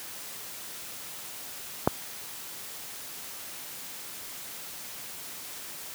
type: click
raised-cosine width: 1 ms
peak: -5 dBFS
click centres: 1.875 s
effects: white hiss -41 dBFS RMS until 5.94 s + high-pass 80 Hz 12 dB/octave